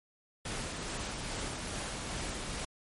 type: noise with tremolo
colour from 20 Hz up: pink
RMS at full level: -37 dBFS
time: 0.45-2.65 s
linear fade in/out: 5 ms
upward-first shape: sine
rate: 2.4 Hz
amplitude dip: 25%
effects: MP3 48 kbps